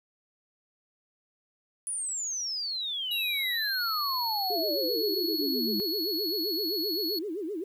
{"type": "exponential sweep", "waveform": "sine", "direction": "down", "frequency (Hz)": [9956, 200.6], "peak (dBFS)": -30, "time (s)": [1.87, 5.8], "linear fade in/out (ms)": 0}
{"type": "tone with pitch glide", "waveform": "square", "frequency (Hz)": [3868, 4367], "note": ["B7", "C#8"], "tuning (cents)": [-37, -27], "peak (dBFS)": -30, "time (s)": [3.11, 7.19], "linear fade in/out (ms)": 5, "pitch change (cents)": 210, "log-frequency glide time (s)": [3.51, 3.82]}
{"type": "tone with vibrato", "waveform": "sine", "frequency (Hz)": 365.5, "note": "F#4", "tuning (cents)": -21, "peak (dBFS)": -31, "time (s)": [4.5, 7.64], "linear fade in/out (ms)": 5, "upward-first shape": "sine", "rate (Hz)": 7.7, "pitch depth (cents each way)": 280}
{"effects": ["10-bit"]}